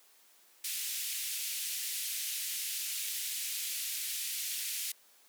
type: band-pass noise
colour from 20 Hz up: white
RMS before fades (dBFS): -37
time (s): 0.64-4.92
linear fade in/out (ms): 5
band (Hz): 2200 to 15000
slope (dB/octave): 24
effects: white hiss -63 dBFS RMS until 5.28 s + high-pass 300 Hz 12 dB/octave